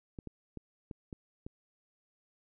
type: clicks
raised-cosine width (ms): 3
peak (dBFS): -29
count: 6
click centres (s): 0.188 / 0.273 / 0.573 / 0.912 / 1.128 / 1.465
effects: none